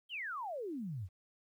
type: exponential sweep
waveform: sine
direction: down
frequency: 3244 to 82 Hz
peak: -38 dBFS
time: 0.09-1.09 s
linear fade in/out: 50 ms
effects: 12-bit